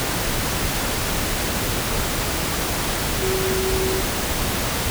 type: tone in noise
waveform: sine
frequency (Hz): 378.8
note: F#4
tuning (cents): +41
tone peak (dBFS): -22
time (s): 3.22-4.01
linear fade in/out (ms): 0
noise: pink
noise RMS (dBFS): -23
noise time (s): 0-4.9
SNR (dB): -2
effects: none